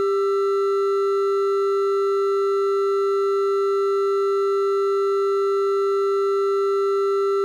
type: tone pair together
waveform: triangle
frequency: 395.7 / 1336 Hz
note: G4 / E6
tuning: +16 / +23 cents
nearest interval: octave + major sixth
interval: 2107 cents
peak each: -16 / -26 dBFS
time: 0-7.44 s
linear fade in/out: 0 ms
effects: none